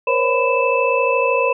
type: tone cluster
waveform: sine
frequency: 477.2 / 531 / 563 / 1002 / 2630 Hz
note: A#4 / C5 / C#5 / B5 / E7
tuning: +41 / +25 / +27 / +25 / -5 cents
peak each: -20 / -19 / -26 / -20 / -21 dBFS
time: 0.07-1.53 s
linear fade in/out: 5 ms
effects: none